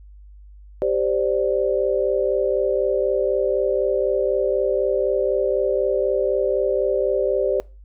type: chord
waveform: sine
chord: G suspended fourth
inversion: none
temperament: equal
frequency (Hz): 392 / 523.3 / 587.3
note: G4 / C5 / D5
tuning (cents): 0 / 0 / 0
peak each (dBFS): -22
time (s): 0.82-7.6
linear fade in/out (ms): 0
effects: noise-tail reverb RT60 0.3 s tail -23 dB re dry + added 50 Hz sine -41 dBFS peak until 7.84 s